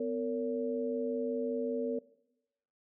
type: tone cluster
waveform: sine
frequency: 251.4 / 459.7 / 565 Hz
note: B3 / A#4 / C#5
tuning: +31 / -24 / +33 cents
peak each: -36 / -33 / -38 dBFS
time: 0-1.99 s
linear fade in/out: 5 ms
effects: noise-tail reverb RT60 0.9 s tail -20 dB re dry